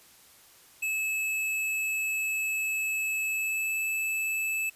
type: tone with pitch glide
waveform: square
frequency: 2600 to 2618 Hz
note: E7 to E7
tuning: -24 to -13 cents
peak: -28 dBFS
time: 0.82-4.7 s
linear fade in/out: 10 ms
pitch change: +11 cents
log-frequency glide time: 3.26-3.75 s
effects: white hiss -56 dBFS RMS until 4.75 s + resampled to 32000 Hz